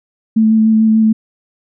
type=tone with vibrato; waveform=sine; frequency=220 Hz; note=A3; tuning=in tune; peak=-7 dBFS; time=0.36-1.13 s; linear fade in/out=10 ms; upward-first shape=square; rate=6.8 Hz; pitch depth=11 cents each way; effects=none